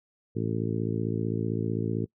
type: harmonic tone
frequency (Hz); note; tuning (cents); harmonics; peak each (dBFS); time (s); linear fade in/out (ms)
55.6; A1; +19; 2 / 3 / 4 / 5 / 6 / 7 / 8; -31 / -33 / -34 / -35 / -36 / -36 / -37; 0.35-2.06; 20
effects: noise-tail reverb RT60 0.1 s tail -24 dB re dry